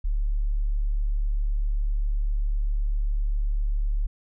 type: tone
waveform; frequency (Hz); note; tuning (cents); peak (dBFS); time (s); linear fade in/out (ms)
sine; 36.16; D1; -26; -21; 0.04-4.07; 10
effects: none